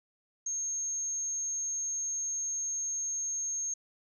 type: tone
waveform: sine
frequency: 6450 Hz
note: G8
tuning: 48 cents sharp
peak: -31 dBFS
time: 0.46-3.74 s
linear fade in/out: 5 ms
effects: none